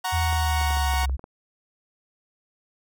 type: chord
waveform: sawtooth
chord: F# major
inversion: none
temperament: equal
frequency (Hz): 740 / 932.3 / 1108.7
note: F#5 / A#5 / C#6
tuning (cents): 0 / 0 / 0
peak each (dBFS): -24 / -25 / -29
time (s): 0.04-1.06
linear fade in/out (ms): 10
type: exponential sweep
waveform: sine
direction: down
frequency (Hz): 85.1 to 64.7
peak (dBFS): -22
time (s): 0.12-1.17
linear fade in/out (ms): 20
type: clicks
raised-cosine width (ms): 1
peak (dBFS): -26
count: 9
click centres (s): 0.328 / 0.614 / 0.707 / 0.771 / 0.936 / 1.034 / 1.096 / 1.194 / 1.241
effects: none